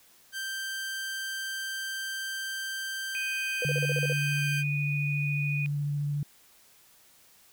sawtooth tone, 1568 Hz, G6, in tune, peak -29 dBFS, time 0.32-4.64 s, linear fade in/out 50 ms
sine tone with pitch glide, 2489 to 2470 Hz, D#7 to D#7, 0 to -13 cents, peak -31 dBFS, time 3.15-5.66 s, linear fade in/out 0 ms, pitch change -13 cents, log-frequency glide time 4.32-4.42 s
sine tone bursts, 493.9 Hz, B4, in tune, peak -29 dBFS, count 8, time 3.62-4.125 s, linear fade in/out 2 ms, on 29 ms, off 39 ms
sine tone with vibrato, 144.9 Hz, D3, 23 cents flat, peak -27 dBFS, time 3.65-6.23 s, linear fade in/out 2 ms, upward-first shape triangle, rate 14 Hz, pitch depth 15 cents each way
effects white hiss -59 dBFS RMS until 7.52 s

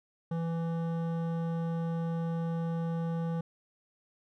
sine tone with hard clipping, 166.2 Hz, E3, 15 cents sharp, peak -32 dBFS, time 0.31-3.41 s, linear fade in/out 5 ms, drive 13 dB, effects none

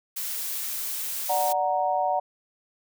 blue noise, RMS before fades -31 dBFS, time 0.16-1.53 s, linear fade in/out 10 ms
sine chord, D augmented, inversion none, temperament equal, 587.3 / 740 / 932.3 Hz, D5 / F#5 / A#5, 0 / 0 / 0 cents, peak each -28 / -24 / -28 dBFS, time 1.29-2.2 s, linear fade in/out 10 ms
effects none

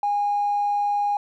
triangle tone with tanh clipping, 819 Hz, G#5, 24 cents flat, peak -19 dBFS, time 0.03-1.17 s, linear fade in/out 2 ms, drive 1 dB, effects none

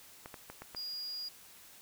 clicks, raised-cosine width 0.5 ms, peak -29 dBFS, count 5, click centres 0.259 / 0.342 / 0.5 / 0.62 / 0.748 s
triangle tone, 4850 Hz, D#8, 45 cents flat, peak -37 dBFS, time 0.76-1.29 s, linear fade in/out 10 ms
effects white hiss -56 dBFS RMS until 1.81 s

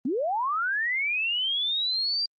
sine linear sweep, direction up, 221.8 to 4763 Hz, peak -24 dBFS, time 0.05-2.26 s, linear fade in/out 5 ms, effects Opus 32 kbps

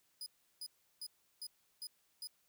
sawtooth tone bursts, 4978 Hz, D#8, in tune, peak -40 dBFS, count 6, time 0.21-2.272 s, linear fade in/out 2 ms, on 52 ms, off 350 ms, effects white hiss -75 dBFS RMS until 2.48 s

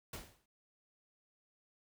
pink noise with exponential decay, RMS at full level -42 dBFS, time 0.13-0.46 s, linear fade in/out 5 ms, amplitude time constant 70 ms, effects none

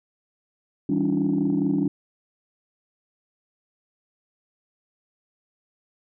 sine tone cluster, 162.9 / 197.3 / 282.3 / 306.9 / 349.4 Hz, E3 / G3 / C#4 / D#4 / F4, -20 / +11 / +32 / -24 / +1 cents, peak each -28 / -25 / -22 / -27 / -31 dBFS, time 0.89-1.88 s, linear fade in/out 5 ms, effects tanh soft clip ceiling -13 dBFS

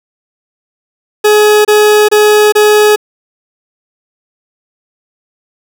40% pulse tone bursts, 421.7 Hz, G#4, 26 cents sharp, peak -3 dBFS, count 4, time 1.24-2.961 s, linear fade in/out 10 ms, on 410 ms, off 27 ms, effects none

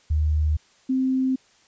sine tone pair in turn, 76.5 / 261.1 Hz, D#2 / C4, -29 / -3 cents, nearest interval octave + major sixth, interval 2126 cents, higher second, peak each -18 / -19 dBFS, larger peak first, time 0.1-0.57 / 0.89-1.36 s, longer neither, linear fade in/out 10 ms, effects white hiss -58 dBFS RMS until 1.67 s + resampled to 16000 Hz

